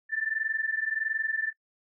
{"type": "tone pair together", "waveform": "sine", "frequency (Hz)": [1760, 1781.5], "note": ["A6", "A6"], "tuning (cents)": [0, 21], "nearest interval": "unison", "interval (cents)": 21, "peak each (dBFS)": [-30, -30], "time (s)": [0.09, 1.53], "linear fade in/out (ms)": 50, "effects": ["noise-tail reverb RT60 0.1 s tail -25 dB re dry"]}